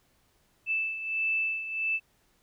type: beating tone pair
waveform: sine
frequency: 2637 / 2638.5 Hz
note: E7 / E7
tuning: 0 / +1 cents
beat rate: 1.5 Hz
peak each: -28 / -34 dBFS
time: 0.66-2 s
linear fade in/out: 50 ms
effects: pink hiss -68 dBFS RMS until 2.42 s